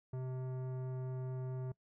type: tone with tanh clipping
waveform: sine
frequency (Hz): 128.9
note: C3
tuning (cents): -26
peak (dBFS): -40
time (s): 0.13-1.72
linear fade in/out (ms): 5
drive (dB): 15
effects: noise-tail reverb RT60 0.1 s tail -22 dB re dry